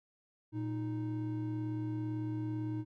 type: tone pair together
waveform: triangle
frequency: 116.34 / 311.1 Hz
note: A#2 / D#4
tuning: -3 / 0 cents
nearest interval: octave + perfect fourth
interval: 1703 cents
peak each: -35 / -35 dBFS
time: 0.52-2.85 s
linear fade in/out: 50 ms
effects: none